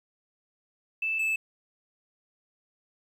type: tone pair in turn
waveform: sine / triangle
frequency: 2637 / 2623 Hz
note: E7 / E7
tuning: 0 / -9 cents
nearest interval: unison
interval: 9 cents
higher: first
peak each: -26 / -23 dBFS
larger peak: second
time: 1.02-1.19 / 1.19-1.36 s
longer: neither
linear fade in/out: 5 ms
effects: 10-bit